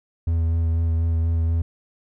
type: tone with vibrato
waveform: triangle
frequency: 82.41 Hz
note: E2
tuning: in tune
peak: -16 dBFS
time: 0.27-1.62 s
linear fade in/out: 5 ms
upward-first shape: sine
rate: 4.1 Hz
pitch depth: 17 cents each way
effects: none